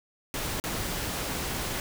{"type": "noise with dropouts", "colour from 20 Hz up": "pink", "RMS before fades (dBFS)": -32, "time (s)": [0.34, 1.8], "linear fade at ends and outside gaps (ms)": 1, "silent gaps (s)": [0.6, 0.639], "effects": []}